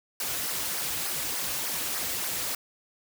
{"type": "noise with flanger", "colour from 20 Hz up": "white", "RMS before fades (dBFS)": -31, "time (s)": [0.2, 2.55], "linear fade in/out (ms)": 2, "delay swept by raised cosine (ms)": [0.26, 5.16], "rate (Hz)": 3.4, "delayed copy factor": -0.7, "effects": []}